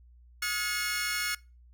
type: tone cluster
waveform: sawtooth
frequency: 1261 / 1435 / 1696 / 2179 / 5390 Hz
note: D#6 / F6 / G#6 / C#7 / E8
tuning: +23 / +47 / +36 / -30 / +38 cents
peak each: -38 / -30 / -35 / -29 / -36 dBFS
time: 0.42-1.35 s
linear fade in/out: 5 ms
effects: noise-tail reverb RT60 0.3 s tail -24 dB re dry + added 60 Hz sine -53 dBFS peak until 1.73 s